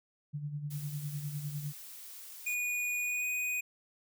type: tone with tremolo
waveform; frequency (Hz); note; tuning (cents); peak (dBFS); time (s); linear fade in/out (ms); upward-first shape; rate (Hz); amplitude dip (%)
sine; 146.83; D3; 0; -33; 0.33-1.73; 20; sine; 9.9; 60
type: noise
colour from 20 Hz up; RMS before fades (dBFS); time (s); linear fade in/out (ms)
blue; -48; 0.7-2.55; 10
type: tone with pitch glide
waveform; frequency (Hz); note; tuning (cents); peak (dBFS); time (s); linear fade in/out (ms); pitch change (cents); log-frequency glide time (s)
square; 2456 to 2475; D#7 to D#7; -23 to -10; -32; 2.46-3.61; 10; +13; 3-3.25
effects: none